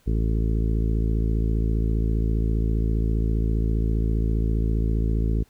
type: harmonic tone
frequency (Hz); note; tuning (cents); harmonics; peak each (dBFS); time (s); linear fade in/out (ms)
55; A1; 0; 1 / 2 / 3 / 4 / 5 / 6 / 7 / 8; -21 / -27 / -31 / -33 / -35 / -37 / -38 / -39; 0.06-5.44; 20
effects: pink hiss -61 dBFS RMS until 5.49 s